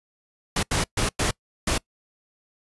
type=noise bursts at uneven times; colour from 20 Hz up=pink; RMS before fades=-23 dBFS; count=5; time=0.56-0.63 / 0.71-0.84 / 0.97-1.09 / 1.19-1.31 / 1.67-1.78 s; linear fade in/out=5 ms; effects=noise-tail reverb RT60 0.1 s tail -25 dB re dry + resampled to 24000 Hz